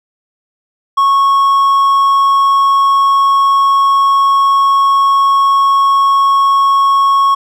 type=tone; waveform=triangle; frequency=1101 Hz; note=C#6; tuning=12 cents flat; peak=-5 dBFS; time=0.97-7.35 s; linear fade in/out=10 ms; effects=none